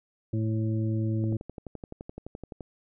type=harmonic tone; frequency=110 Hz; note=A2; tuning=in tune; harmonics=1 / 2 / 3 / 5; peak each=-26 / -33 / -33 / -44 dBFS; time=0.33-1.37 s; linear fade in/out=5 ms
type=click train; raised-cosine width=2 ms; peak=-25 dBFS; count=17; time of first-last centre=1.24-2.608 s; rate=11.7 Hz
effects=none